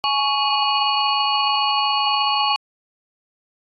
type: tone cluster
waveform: sine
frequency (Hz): 839 / 1113 / 2477 / 2893 / 4410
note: G#5 / C#6 / D#7 / F#7 / C#8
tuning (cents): +17 / +7 / -8 / -40 / -10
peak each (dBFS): -22 / -22 / -28 / -24 / -25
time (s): 0.04-2.56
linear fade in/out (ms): 0
effects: AAC 32 kbps